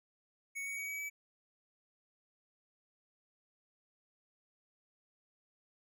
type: tone with pitch steps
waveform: square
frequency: 2224 / 2241 / 2258 / 2275 / 2292 Hz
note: C#7 / C#7 / C#7 / C#7 / D7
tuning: +5 / +18 / +31 / +44 / -43 cents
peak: -39 dBFS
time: 0.55-1.1 s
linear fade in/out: 20 ms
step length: 110 ms
effects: none